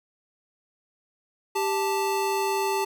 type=tone pair together; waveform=square; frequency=392 / 880 Hz; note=G4 / A5; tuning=0 / 0 cents; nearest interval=octave + major second; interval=1400 cents; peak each=-27 dBFS; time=1.55-2.85 s; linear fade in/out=10 ms; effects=none